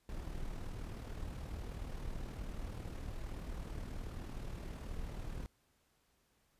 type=noise with amplitude modulation; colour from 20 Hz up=brown; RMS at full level=-41 dBFS; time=0.09-5.46 s; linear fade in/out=0 ms; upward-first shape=sine; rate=38.8 Hz; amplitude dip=45%; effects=pink hiss -75 dBFS RMS until 6.59 s + resampled to 32000 Hz